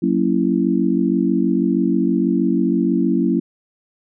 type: chord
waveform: sine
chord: F# dominant seventh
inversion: none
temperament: just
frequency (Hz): 185 / 231.2 / 277.5 / 333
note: F#3 / A#3 / C#4 / E4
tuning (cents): 0 / -14 / +2 / +18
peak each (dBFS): -20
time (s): 0.02-3.4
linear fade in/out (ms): 10
effects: none